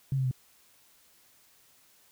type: tone with pitch steps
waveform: sine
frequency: 135.5 / 131.79 / 128.19 Hz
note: C#3 / C3 / C3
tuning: -39 / +13 / -35 cents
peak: -25 dBFS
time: 0.12-0.312 s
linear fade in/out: 2 ms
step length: 64 ms
effects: white hiss -62 dBFS RMS until 2.11 s